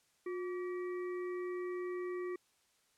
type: harmonic tone with a mistuned harmonic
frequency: 383.1 Hz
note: G4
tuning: 40 cents flat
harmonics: 1 / 3 / 5 / 6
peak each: -37 / -50 / -52 / -58 dBFS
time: 0.26-2.36 s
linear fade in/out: 5 ms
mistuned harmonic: 1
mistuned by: -110 cents
effects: white hiss -73 dBFS RMS until 2.97 s + low-pass 10000 Hz 12 dB/octave